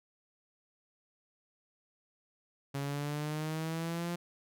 sawtooth exponential sweep, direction up, 138.59 to 174.4 Hz, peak -30 dBFS, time 2.74-4.16 s, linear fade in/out 10 ms, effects none

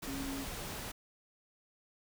sine tone in noise, 272.8 Hz, C#4, 28 cents flat, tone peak -39 dBFS, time 0.07-0.44 s, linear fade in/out 10 ms, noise pink, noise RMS -42 dBFS, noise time 0.02-0.92 s, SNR 0 dB, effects none

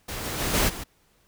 pink noise with level steps, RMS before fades -33 / -31 / -27 / -22 / -36 dBFS, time 0.08-0.84 s, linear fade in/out 10 ms, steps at 0.23 / 0.38 / 0.53 / 0.68 s, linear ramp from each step 20 ms, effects pink hiss -64 dBFS RMS until 1.27 s

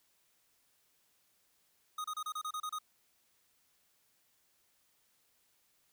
square tone bursts, 1244.5 Hz, D#6, in tune, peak -37 dBFS, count 9, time 1.98-2.787 s, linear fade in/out 5 ms, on 63 ms, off 30 ms, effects white hiss -73 dBFS RMS until 5.92 s

